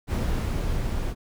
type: noise with level ramp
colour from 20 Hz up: brown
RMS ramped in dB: -24 to -28 dBFS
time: 0.07-1.15 s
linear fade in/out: 50 ms
effects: none